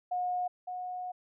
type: tone pair in turn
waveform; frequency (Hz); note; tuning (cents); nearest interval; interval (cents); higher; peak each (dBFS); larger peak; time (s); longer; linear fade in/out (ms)
sine; 722 / 727.9; F#5 / F#5; -43 / -29; unison; 14; second; -29 / -35; first; 0.11-0.48 / 0.67-1.12; second; 10
effects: none